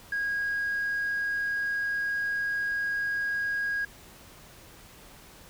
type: tone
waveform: sine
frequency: 1640 Hz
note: G#6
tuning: 22 cents flat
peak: -25 dBFS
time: 0.12-3.85 s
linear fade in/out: 5 ms
effects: tanh soft clip ceiling -24 dBFS + pink hiss -51 dBFS RMS until 5.49 s